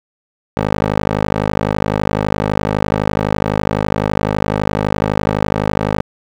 15% pulse tone with band-pass filter, 51.91 Hz, G#1, in tune, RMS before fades -17 dBFS, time 0.57-6.02 s, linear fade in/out 0 ms, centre 600 Hz, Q 0.56, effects none

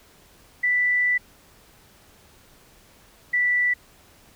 sine tone pair in turn, 1977 / 1967.3 Hz, B6 / B6, +1 / -7 cents, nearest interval unison, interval 8 cents, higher first, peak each -18 dBFS, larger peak neither, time 0.63-1.18 / 3.33-3.74 s, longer first, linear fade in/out 10 ms, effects pink hiss -54 dBFS RMS until 4.35 s

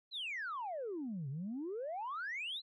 sine exponential two-way sweep, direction down then up, 4186 to 129.4 to 4186 Hz, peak -37 dBFS, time 0.11-2.62 s, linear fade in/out 50 ms, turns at 1.29 s, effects tanh soft clip ceiling -35 dBFS

